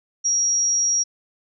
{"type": "tone", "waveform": "sine", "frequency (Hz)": 5670, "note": "F8", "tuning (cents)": 25, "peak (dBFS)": -17, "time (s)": [0.24, 1.04], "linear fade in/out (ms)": 20, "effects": []}